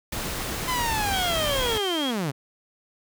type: noise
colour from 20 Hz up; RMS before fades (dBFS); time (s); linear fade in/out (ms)
pink; -30; 0.12-1.78; 5
type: linear sweep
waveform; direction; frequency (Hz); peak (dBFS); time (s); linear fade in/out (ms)
sawtooth; down; 1032 to 125.9; -21; 0.67-2.32; 20
type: tone with vibrato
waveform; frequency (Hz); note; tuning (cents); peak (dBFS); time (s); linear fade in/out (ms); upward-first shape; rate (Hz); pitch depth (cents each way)
sine; 3214; G7; +43; -28; 1.13-2.11; 5; sine; 2.3; 36
effects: none